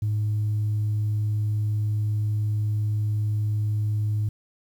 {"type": "tone", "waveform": "sine", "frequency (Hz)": 105.9, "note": "G#2", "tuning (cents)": 34, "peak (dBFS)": -20, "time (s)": [0.02, 4.29], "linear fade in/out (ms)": 5, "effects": ["tanh soft clip ceiling -19 dBFS", "9-bit"]}